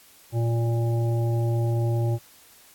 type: harmonic tone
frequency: 116.54 Hz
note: A#2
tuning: in tune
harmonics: 1 / 3 / 5 / 7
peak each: -21 / -31 / -35 / -38 dBFS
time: 0.32-2.19 s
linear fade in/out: 50 ms
effects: white hiss -53 dBFS RMS until 2.74 s + AAC 64 kbps